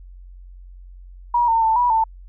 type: tone with pitch steps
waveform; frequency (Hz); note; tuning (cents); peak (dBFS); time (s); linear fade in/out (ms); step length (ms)
sine; 958 / 908 / 889 / 974 / 892; A#5 / A#5 / A5 / B5 / A5; +47 / -46 / +18 / -24 / +23; -14; 1.34-2.04; 5; 140
effects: added 45 Hz sine -38 dBFS peak until 2.28 s